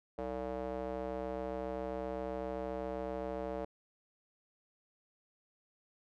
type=tone with band-pass filter; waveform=square; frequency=63.8 Hz; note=C2; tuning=43 cents flat; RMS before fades=-39 dBFS; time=0.18-3.65 s; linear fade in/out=5 ms; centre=560 Hz; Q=2.4; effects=none